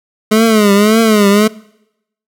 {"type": "tone with vibrato", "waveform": "25% pulse", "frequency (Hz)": 212.8, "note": "G#3", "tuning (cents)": 42, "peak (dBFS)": -3, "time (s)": [0.31, 1.48], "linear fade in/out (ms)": 10, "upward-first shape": "triangle", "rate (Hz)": 1.8, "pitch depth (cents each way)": 130, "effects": ["noise-tail reverb RT60 0.8 s tail -22 dB re dry"]}